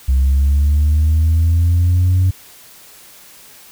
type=linear sweep; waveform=sine; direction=up; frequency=65 to 93.5 Hz; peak=-8 dBFS; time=0.08-2.31 s; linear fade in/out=10 ms; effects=tanh soft clip ceiling -8 dBFS + white hiss -42 dBFS RMS until 3.71 s